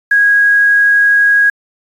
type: tone with quantisation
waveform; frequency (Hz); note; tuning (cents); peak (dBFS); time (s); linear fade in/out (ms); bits
sine; 1648; G#6; -14; -6; 0.11-1.5; 5; 6
effects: resampled to 32000 Hz